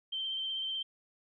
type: tone with vibrato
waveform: sine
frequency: 3122 Hz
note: G7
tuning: 8 cents flat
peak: -33 dBFS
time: 0.12-0.83 s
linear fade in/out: 10 ms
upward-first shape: triangle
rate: 16 Hz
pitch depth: 28 cents each way
effects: none